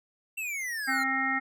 square exponential sweep, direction down, 2721 to 1346 Hz, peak -32 dBFS, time 0.37-1.04 s, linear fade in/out 10 ms
harmonic tone, 266 Hz, C4, 29 cents sharp, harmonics 1 / 3 / 5 / 7 / 8, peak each -34 / -34 / -33 / -29 / -32 dBFS, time 0.87-1.4 s, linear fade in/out 20 ms
effects none

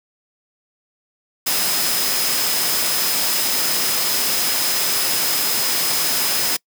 sine tone in noise, 5080 Hz, D#8, 35 cents sharp, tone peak -24 dBFS, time 1.46-6.57 s, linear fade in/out 10 ms, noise white, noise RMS -20 dBFS, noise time 1.46-6.57 s, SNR -7 dB, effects noise-tail reverb RT60 0.1 s tail -26 dB re dry + high-pass 150 Hz 12 dB/octave

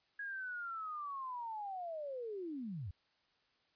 sine linear sweep, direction down, 1661.2 to 77.78 Hz, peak -40 dBFS, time 0.19-2.91 s, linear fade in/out 5 ms, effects white hiss -75 dBFS RMS until 3.75 s + resampled to 11025 Hz

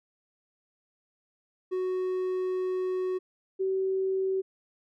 triangle / sine tone pair in turn, 370 / 381.5 Hz, F#4 / G4, 0 / -47 cents, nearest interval minor second, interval 53 cents, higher second, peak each -25 dBFS, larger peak neither, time 1.71-3.19 / 3.59-4.42 s, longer first, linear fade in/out 20 ms, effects none

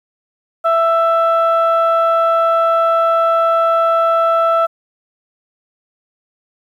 sine tone pair together, 663 / 1326 Hz, E5 / E6, +10 / +10 cents, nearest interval octave, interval 1200 cents, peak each -12 dBFS, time 0.64-4.67 s, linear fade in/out 20 ms, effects tanh soft clip ceiling -6 dBFS + 8-bit

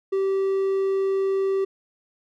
triangle tone, 387.7 Hz, G4, 19 cents flat, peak -18 dBFS, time 0.12-1.65 s, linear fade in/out 10 ms, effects none

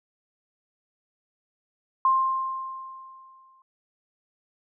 sine tone with exponential decay, 1055 Hz, C6, 14 cents sharp, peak -16 dBFS, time 2.05-3.62 s, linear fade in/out 2 ms, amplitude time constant 340 ms, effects none

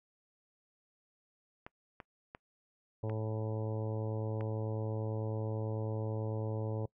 clicks, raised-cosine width 0.5 ms, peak -30 dBFS, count 5, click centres 1.665 / 2.002 / 2.349 / 3.097 / 4.409 s
harmonic tone, 109.1 Hz, A2, 14 cents flat, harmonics 1 / 2 / 3 / 4 / 5 / 6 / 7 / 8 / 9, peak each -35 / -46 / -45 / -42 / -43 / -53 / -53 / -53 / -56 dBFS, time 3.03-6.86 s, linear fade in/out 5 ms
effects noise-tail reverb RT60 0.1 s tail -24 dB re dry

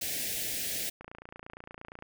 white band-stop noise, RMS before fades -34 dBFS, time 0.01-0.9 s, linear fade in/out 10 ms, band 720 to 1700 Hz, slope 48 dB/octave
click train, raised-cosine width 0.5 ms, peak -29 dBFS, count 30, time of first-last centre 1.01-2.024 s, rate 28.6 Hz
effects none

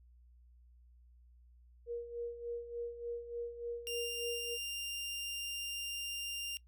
sine tone with tremolo, 473.3 Hz, A#4, 26 cents sharp, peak -36 dBFS, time 1.86-4.58 s, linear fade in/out 50 ms, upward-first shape sine, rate 3.4 Hz, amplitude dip 70%
sawtooth tone, 2794 Hz, F7, in tune, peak -35 dBFS, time 3.87-6.57 s, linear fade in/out 0 ms
effects noise-tail reverb RT60 0.1 s tail -22 dB re dry + added 60 Hz sine -59 dBFS peak until 6.67 s

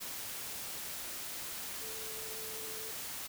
sine tone in noise, 440 Hz, A4, in tune, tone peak -49 dBFS, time 1.81-2.92 s, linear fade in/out 20 ms, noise white, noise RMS -42 dBFS, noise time 0-3.28 s, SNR -10 dB, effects none

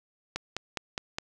click train, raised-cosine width 0.2 ms, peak -14 dBFS, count 5, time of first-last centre 0.36-1.185 s, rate 4.85 Hz, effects none

